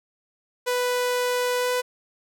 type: tone with pitch glide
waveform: sawtooth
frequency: 494.7 to 497.9 Hz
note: B4 to B4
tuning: +3 to +14 cents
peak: -18 dBFS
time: 0.66-1.82 s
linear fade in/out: 20 ms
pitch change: +11 cents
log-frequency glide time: 1.58-1.71 s
effects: none